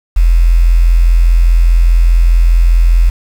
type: tone with quantisation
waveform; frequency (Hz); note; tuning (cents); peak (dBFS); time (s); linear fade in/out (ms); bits
sine; 42.45; F1; -48; -4; 0.16-3.1; 10; 5
effects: none